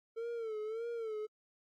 triangle tone with vibrato, 448.2 Hz, A4, 32 cents sharp, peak -35 dBFS, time 0.16-1.27 s, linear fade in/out 20 ms, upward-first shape sine, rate 1.7 Hz, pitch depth 89 cents each way, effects AAC 48 kbps

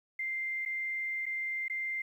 sine tone with dropouts, 2093 Hz, C7, in tune, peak -32 dBFS, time 0.19-2.02 s, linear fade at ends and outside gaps 5 ms, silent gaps 0.652-0.659 / 1.257-1.263 / 1.682-1.698 s, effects 11-bit

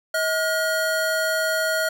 square tone pair together, 637.5 / 1432 Hz, D#5 / F6, +42 / +43 cents, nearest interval octave + major second, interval 1401 cents, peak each -24 dBFS, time 0.14-1.89 s, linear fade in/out 5 ms, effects none

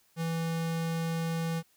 square tone, 164.81 Hz, E3, in tune, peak -30 dBFS, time 0.16-1.63 s, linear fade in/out 50 ms, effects white hiss -67 dBFS RMS until 1.76 s

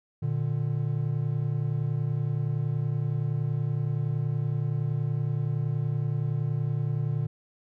triangle tone pair together, 117.9 / 148.56 Hz, A#2 / D3, +20 / +20 cents, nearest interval major third, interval 400 cents, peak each -26 / -26 dBFS, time 0.22-7.27 s, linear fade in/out 10 ms, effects none

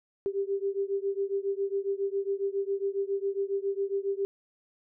sine beating tone pair, 392 / 399.3 Hz, G4 / G4, 0 / +32 cents, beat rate 7.3 Hz, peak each -30 / -31 dBFS, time 0.26-4.25 s, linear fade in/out 0 ms, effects none

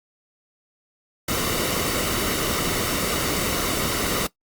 pink noise with comb filter, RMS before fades -24 dBFS, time 1.28-4.27 s, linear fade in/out 5 ms, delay 1.2 ms, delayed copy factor -0.5, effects noise-tail reverb RT60 0.1 s tail -18 dB re dry + Opus 48 kbps

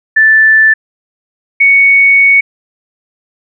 sine tone pair in turn, 1760 / 2225 Hz, A6 / C#7, 0 / +6 cents, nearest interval major third, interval 406 cents, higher second, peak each -3 dBFS, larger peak neither, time 0.16-0.74 / 1.6-2.41 s, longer second, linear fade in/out 10 ms, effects none

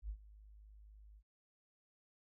sine tone with ADSR envelope, 51.91 Hz, G#1, in tune, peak -38 dBFS, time 0.02-1.23 s, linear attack 73 ms, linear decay 74 ms, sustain -18 dB, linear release 59 ms, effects none

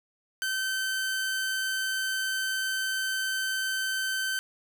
sawtooth tone, 1541 Hz, G6, 30 cents flat, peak -24 dBFS, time 0.42-4.39 s, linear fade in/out 0 ms, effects none

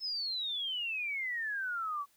sine exponential sweep, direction down, 5274 to 1115 Hz, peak -33 dBFS, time 0-2.06 s, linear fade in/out 50 ms, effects white hiss -69 dBFS RMS until 2.16 s

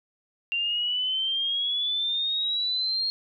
sine exponential sweep, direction up, 2764 to 4256 Hz, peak -24 dBFS, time 0.52-3.1 s, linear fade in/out 0 ms, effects none

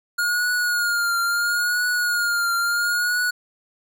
square tone with vibrato, 1427 Hz, F6, 37 cents sharp, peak -20 dBFS, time 0.18-3.31 s, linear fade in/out 10 ms, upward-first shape triangle, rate 0.74 Hz, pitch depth 54 cents each way, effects none

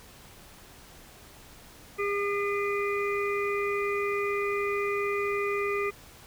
harmonic tone, 404.8 Hz, G#4, 44 cents flat, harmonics 1 / 3 / 5 / 6, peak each -28 / -33 / -35 / -36 dBFS, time 1.98-5.91 s, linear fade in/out 20 ms, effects pink hiss -51 dBFS RMS until 6.26 s

